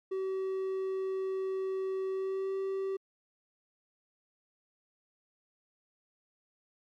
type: tone with pitch glide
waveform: triangle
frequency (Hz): 381.2 to 386.5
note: G4 to G4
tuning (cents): -48 to -24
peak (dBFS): -29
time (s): 0.11-2.97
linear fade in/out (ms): 10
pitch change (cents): +24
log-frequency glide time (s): 2.1-2.55
effects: MP3 96 kbps